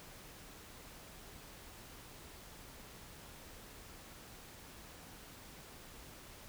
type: silence
effects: pink hiss -54 dBFS RMS until 6.48 s